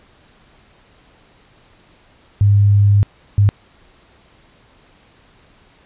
sine tone bursts at uneven times, 101.5 Hz, G#2, 39 cents flat, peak -8 dBFS, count 2, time 2.41-3.03 / 3.38-3.49 s, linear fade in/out 0 ms, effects pink hiss -51 dBFS RMS until 5.85 s + resampled to 8000 Hz

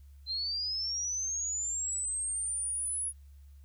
sine linear sweep, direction up, 4063 to 10480 Hz, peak -31 dBFS, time 0.26-3.13 s, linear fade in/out 50 ms, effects added 70 Hz sine -50 dBFS peak until 3.64 s + white hiss -73 dBFS RMS until 3.64 s

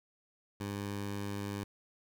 15% pulse tone, 101 Hz, G#2, 48 cents flat, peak -30 dBFS, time 0.6-1.64 s, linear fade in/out 5 ms, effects none

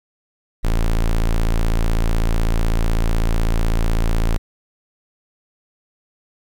square tone, 28 Hz, A0, 31 cents sharp, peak -15 dBFS, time 0.63-4.38 s, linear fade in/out 20 ms, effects 9-bit

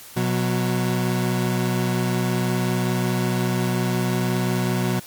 30% pulse tone pair together, 124.38 / 183.8 Hz, B2 / F#3, +13 / -11 cents, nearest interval perfect fifth, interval 676 cents, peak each -20 dBFS, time 0.16-5 s, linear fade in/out 10 ms, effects white hiss -42 dBFS RMS until 5.06 s + MP3 96 kbps

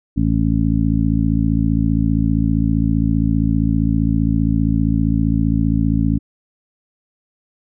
harmonic tone, 55.2 Hz, A1, 6 cents sharp, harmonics 1 / 2 / 3 / 4 / 5, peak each -20 / -20 / -20 / -20 / -20 dBFS, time 0.16-6.19 s, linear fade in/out 20 ms, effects none

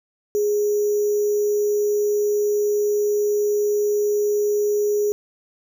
sine tone with sample-and-hold, 415.3 Hz, G#4, in tune, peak -17 dBFS, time 0.35-5.12 s, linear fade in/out 0 ms, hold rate 6300 Hz, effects none

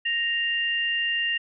sine tone pair together, 1864.7 / 2794 Hz, A#6 / F7, 0 / 0 cents, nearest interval perfect fifth, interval 700 cents, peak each -26 / -25 dBFS, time 0.05-1.38 s, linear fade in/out 10 ms, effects none

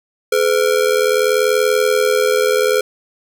square ring-modulated tone, 466.2 Hz, A#4, in tune, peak -10 dBFS, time 0.32-2.81 s, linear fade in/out 5 ms, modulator 40.3 Hz, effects none

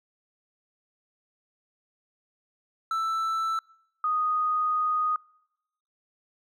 triangle / sine tone pair in turn, 1324 / 1242 Hz, E6 / D#6, +7 / -3 cents, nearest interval minor second, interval 110 cents, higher first, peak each -23 dBFS, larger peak neither, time 2.91-3.59 / 4.04-5.16 s, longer second, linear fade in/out 2 ms, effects noise-tail reverb RT60 0.9 s tail -26 dB re dry

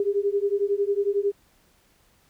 sine beating tone pair, 397.5 / 408.5 Hz, G4 / G#4, +24 / -29 cents, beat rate 11 Hz, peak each -24 dBFS, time 0-1.32 s, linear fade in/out 2 ms, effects pink hiss -62 dBFS RMS until 2.29 s

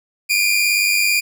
sawtooth tone pair together, 2349 / 2447 Hz, D7 / D#7, 0 / -29 cents, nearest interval minor second, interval 71 cents, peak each -15 / -13 dBFS, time 0.29-1.21 s, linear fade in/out 20 ms, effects none

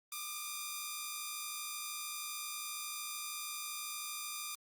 5% pulse tone pair together, 1191.2 / 1244 Hz, D6 / D#6, +24 / -1 cents, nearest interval minor second, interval 75 cents, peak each -29 / -35 dBFS, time 0.12-4.55 s, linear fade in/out 2 ms, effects Opus 32 kbps

